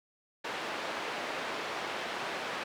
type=band-pass noise; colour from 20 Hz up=pink; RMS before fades=-37 dBFS; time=0.44-2.64 s; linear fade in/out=10 ms; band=440 to 3100 Hz; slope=12 dB/octave; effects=none